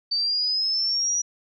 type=exponential sweep; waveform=sine; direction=up; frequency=4581 to 5850 Hz; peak=-21 dBFS; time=0.11-1.22 s; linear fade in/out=10 ms; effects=none